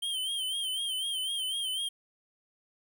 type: tone with vibrato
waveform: square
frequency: 3136 Hz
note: G7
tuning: in tune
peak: -31 dBFS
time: 0.02-1.89 s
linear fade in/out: 10 ms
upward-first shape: sine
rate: 4 Hz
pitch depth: 70 cents each way
effects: none

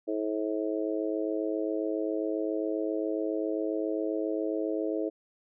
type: harmonic tone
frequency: 107.4 Hz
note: A2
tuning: 41 cents flat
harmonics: 3 / 4 / 5 / 6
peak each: -31 / -33 / -35 / -37 dBFS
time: 0.07-5.1 s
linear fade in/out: 20 ms
effects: none

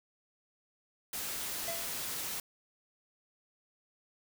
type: noise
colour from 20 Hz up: white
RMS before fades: -38 dBFS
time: 1.13-2.4 s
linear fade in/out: 2 ms
type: tone with exponential decay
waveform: square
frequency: 673 Hz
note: E5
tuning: 36 cents sharp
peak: -35 dBFS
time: 1.68-2.01 s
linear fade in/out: 0 ms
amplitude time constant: 70 ms
effects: none

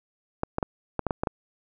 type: clicks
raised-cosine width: 1 ms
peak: -11 dBFS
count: 8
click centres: 0.434 / 0.584 / 0.628 / 0.993 / 1.067 / 1.108 / 1.235 / 1.272 s
effects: none

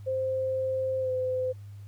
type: tone with pitch glide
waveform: sine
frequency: 523.3 to 511.9 Hz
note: C5 to C5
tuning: 0 to -38 cents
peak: -26 dBFS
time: 0.06-1.53 s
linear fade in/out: 20 ms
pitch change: -38 cents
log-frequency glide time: 1-1.11 s
effects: added 101 Hz sine -41 dBFS peak until 1.87 s + pink hiss -64 dBFS RMS until 1.87 s

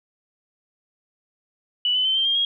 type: tone with pitch steps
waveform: sine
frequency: 2960 / 3020 / 3082 / 3145 / 3209 / 3275 Hz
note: F#7 / F#7 / G7 / G7 / G7 / G#7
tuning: 0 / +35 / -30 / +5 / +40 / -25 cents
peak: -18 dBFS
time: 1.85-2.45 s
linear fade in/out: 2 ms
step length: 100 ms
effects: none

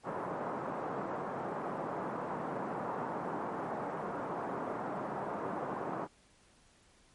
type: band-pass noise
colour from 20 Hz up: white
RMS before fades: -38 dBFS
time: 0.03-6.08 s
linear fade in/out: 50 ms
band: 140 to 1100 Hz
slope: 24 dB/octave
effects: pink hiss -65 dBFS RMS until 7.14 s + MP3 48 kbps

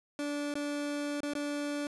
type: tone with dropouts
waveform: 30% pulse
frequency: 290.6 Hz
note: D4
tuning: 18 cents flat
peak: -30 dBFS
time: 0.19-1.87 s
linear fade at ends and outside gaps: 1 ms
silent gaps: 0.54-0.554 / 1.205-1.232 / 1.336-1.352 s
effects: resampled to 24000 Hz

